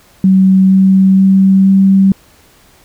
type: tone with pitch steps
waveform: sine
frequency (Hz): 189.8 / 191.01 / 192.23 / 193.45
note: F#3 / G3 / G3 / G3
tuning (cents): +44 / -45 / -34 / -23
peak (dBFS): -4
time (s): 0.24-2.12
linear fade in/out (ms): 2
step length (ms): 470
effects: pink hiss -46 dBFS RMS until 2.84 s